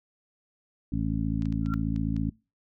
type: harmonic tone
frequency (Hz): 54.8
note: A1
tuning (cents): -6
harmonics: 1 / 2 / 3 / 4 / 5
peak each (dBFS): -32 / -32 / -32 / -32 / -32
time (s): 0.92-2.3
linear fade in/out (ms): 5
type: clicks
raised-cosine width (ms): 0.2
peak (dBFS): -30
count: 7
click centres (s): 1.422 / 1.456 / 1.525 / 1.661 / 1.738 / 1.962 / 2.165
type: tone with exponential growth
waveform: sine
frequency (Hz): 1365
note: F6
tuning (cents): -40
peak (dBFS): -29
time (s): 1.62-1.74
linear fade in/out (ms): 0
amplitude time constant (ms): 25
effects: noise-tail reverb RT60 0.3 s tail -25 dB re dry